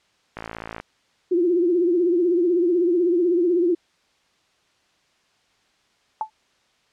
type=click train; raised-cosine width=0.5 ms; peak=-17 dBFS; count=25; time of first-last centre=0.37-0.8 s; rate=55.8 Hz
type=tone with vibrato; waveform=sine; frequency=349.2 Hz; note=F4; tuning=in tune; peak=-16 dBFS; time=1.31-3.75 s; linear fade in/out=10 ms; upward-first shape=triangle; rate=16 Hz; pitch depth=110 cents each way
type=tone with exponential decay; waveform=sine; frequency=871 Hz; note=A5; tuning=18 cents flat; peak=-18 dBFS; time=6.21-6.3 s; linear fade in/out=1 ms; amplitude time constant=19 ms
effects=white hiss -63 dBFS RMS until 6.92 s + low-pass 5000 Hz 12 dB/octave